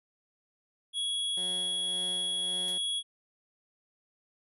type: tone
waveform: square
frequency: 3339 Hz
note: G#7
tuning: 9 cents sharp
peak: -30 dBFS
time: 0.93-3.03 s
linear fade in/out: 50 ms
type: tone with tremolo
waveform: 15% pulse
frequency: 182.2 Hz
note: F#3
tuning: 26 cents flat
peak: -37 dBFS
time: 1.37-2.78 s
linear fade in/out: 2 ms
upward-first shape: sine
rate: 1.8 Hz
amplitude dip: 50%
type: noise with exponential decay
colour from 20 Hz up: white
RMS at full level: -44 dBFS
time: 2.68-2.82 s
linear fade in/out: 1 ms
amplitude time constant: 30 ms
effects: resampled to 32000 Hz